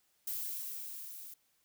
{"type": "noise with level ramp", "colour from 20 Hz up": "violet", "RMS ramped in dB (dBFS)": [-37, -49], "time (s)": [0.27, 1.34], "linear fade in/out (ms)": 5, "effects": ["white hiss -74 dBFS RMS until 1.64 s"]}